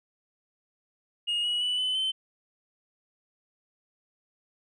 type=tone with pitch steps; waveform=sine; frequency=2862 / 2914 / 2966 / 3020 / 3075 Hz; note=F7 / F#7 / F#7 / F#7 / G7; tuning=+42 / -27 / +4 / +35 / -34 cents; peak=-23 dBFS; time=1.27-2.12 s; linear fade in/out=20 ms; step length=170 ms; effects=tanh soft clip ceiling -24 dBFS